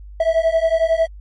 triangle beating tone pair, 648 / 659 Hz, E5 / E5, -30 / -1 cents, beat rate 11 Hz, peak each -15 dBFS, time 0.2-1.07 s, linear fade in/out 5 ms, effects added 50 Hz sine -34 dBFS peak until 1.2 s + MP3 48 kbps

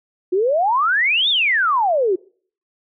sine exponential two-way sweep, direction up then down, 349.2 to 3737 to 349.2 Hz, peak -14 dBFS, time 0.32-2.16 s, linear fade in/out 10 ms, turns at 1.29 s, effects noise-tail reverb RT60 0.5 s tail -25 dB re dry

